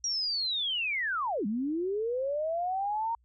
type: linear two-way sweep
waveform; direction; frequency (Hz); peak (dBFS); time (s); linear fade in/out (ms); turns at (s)
sine; down then up; 5740 to 196 to 934; -28; 0.04-3.15; 2; 1.46
effects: added 60 Hz sine -63 dBFS peak until 3.24 s